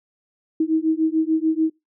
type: beating tone pair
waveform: sine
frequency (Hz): 315.3 / 322.1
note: D#4 / E4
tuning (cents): +23 / -40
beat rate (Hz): 6.8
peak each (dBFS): -20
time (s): 0.6-1.7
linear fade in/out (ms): 5
effects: noise-tail reverb RT60 0.2 s tail -22 dB re dry